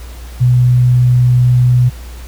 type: tone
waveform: sine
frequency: 124.1 Hz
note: B2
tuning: 9 cents sharp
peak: -6 dBFS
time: 0.4-1.9 s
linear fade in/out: 20 ms
effects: added 60 Hz sine -27 dBFS peak until 2.27 s + pink hiss -38 dBFS RMS until 2.27 s